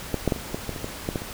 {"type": "clicks", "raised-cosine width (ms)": 2, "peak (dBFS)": [-10, -7, -8, -21, -13, -16, -20, -16, -12, -12, -21], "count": 11, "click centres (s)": [0.143, 0.277, 0.322, 0.362, 0.545, 0.693, 0.762, 0.844, 1.089, 1.158, 1.219], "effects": ["pink hiss -37 dBFS RMS until 1.33 s"]}